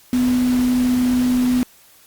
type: tone in noise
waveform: sine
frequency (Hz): 249.8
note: B3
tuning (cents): +20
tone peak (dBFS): -14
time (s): 0.13-1.63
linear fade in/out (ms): 0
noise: pink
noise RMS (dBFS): -31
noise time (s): 0.13-1.63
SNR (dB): +14
effects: white hiss -50 dBFS RMS until 2.06 s + Opus 48 kbps